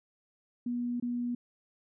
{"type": "tone with dropouts", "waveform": "sine", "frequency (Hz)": 242.1, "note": "B3", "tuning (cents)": -34, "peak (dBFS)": -30, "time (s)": [0.66, 1.35], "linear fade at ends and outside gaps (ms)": 5, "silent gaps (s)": [1, 1.024], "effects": []}